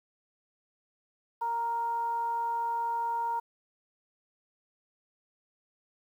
sine tone with frequency modulation, 932.3 Hz, A#5, in tune, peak -28 dBFS, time 1.41-3.4 s, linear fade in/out 10 ms, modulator 470 Hz, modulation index 0.25, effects 10-bit

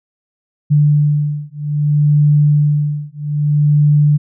sine beating tone pair, 147.5 / 148.12 Hz, D3 / D3, +8 / +15 cents, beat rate 0.62 Hz, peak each -13 dBFS, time 0.7-4.18 s, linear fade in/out 20 ms, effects none

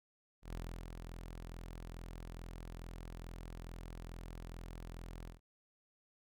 sawtooth tone with ADSR envelope, 42.33 Hz, E1, 47 cents sharp, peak -37 dBFS, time 0.42-5.4 s, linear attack 110 ms, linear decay 330 ms, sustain -5 dB, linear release 130 ms, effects none

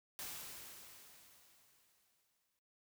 white noise with exponential decay, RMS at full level -45 dBFS, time 0.19-2.59 s, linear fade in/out 0 ms, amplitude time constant 520 ms, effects noise-tail reverb RT60 0.2 s tail -17 dB re dry

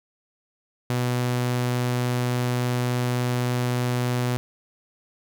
sawtooth tone, 123.47 Hz, B2, in tune, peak -18 dBFS, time 0.9-4.37 s, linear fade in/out 0 ms, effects 10-bit

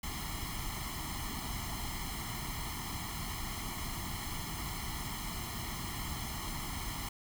pink noise with comb filter, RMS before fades -39 dBFS, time 0.03-7.09 s, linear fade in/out 5 ms, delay 0.96 ms, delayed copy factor +0.9, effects none

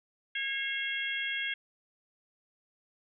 harmonic tone with a mistuned harmonic, 547 Hz, C#5, 23 cents flat, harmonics 3 / 4 / 5 / 6, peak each -36 / -35 / -39 / -37 dBFS, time 0.35-1.54 s, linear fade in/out 5 ms, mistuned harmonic 4, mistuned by -28 cents, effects none

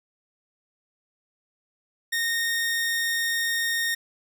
sawtooth tone, 1847 Hz, A#6, 16 cents flat, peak -20 dBFS, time 2.12-3.95 s, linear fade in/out 10 ms, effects none

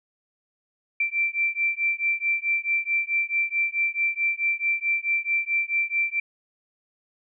sine beating tone pair, 2345 / 2349.6 Hz, D7 / D7, -3 / 0 cents, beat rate 4.6 Hz, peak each -25 dBFS, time 1-6.2 s, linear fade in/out 5 ms, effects none

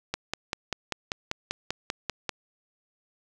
click train, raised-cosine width 0.2 ms, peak -11 dBFS, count 12, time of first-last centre 0.14-2.293 s, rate 5.11 Hz, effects none

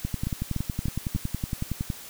two click trains, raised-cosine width 5 ms, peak -15 / -15 dBFS, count 4 / 21, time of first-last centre 0.27-1.15 / 0.05-1.902 s, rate 3.41 / 10.8 Hz, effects white hiss -43 dBFS RMS until 2.09 s

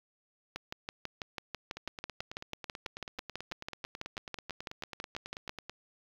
two click trains, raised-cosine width 0.2 ms, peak -19 / -23 dBFS, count 31 / 37, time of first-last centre 0.56-5.494 / 1.77-5.696 s, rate 6.08 / 9.17 Hz, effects low-pass 5000 Hz 12 dB/octave + 8-bit

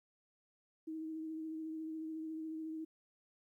sine tone with vibrato, 317.5 Hz, D#4, 35 cents sharp, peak -40 dBFS, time 0.87-2.85 s, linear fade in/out 10 ms, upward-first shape triangle, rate 14 Hz, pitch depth 25 cents each way, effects 13-bit

